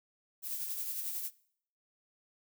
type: noise with tremolo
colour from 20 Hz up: violet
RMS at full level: -36 dBFS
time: 0.42-1.31 s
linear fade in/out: 50 ms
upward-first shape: triangle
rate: 11 Hz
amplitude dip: 45%
effects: noise-tail reverb RT60 0.6 s tail -21 dB re dry